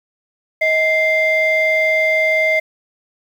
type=tone pair together; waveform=sine; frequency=632.4 / 2093 Hz; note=D#5 / C7; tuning=+28 / 0 cents; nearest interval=octave + major sixth; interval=2072 cents; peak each=-15 / -13 dBFS; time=0.61-2.6 s; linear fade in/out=10 ms; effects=tanh soft clip ceiling -8 dBFS + 7-bit